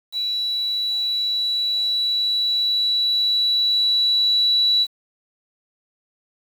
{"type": "tone with level ramp", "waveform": "sine", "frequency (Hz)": 3934, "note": "B7", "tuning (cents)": -7, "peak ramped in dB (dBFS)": [-21, -14], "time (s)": [0.12, 4.87], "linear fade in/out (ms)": 50, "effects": ["7-bit"]}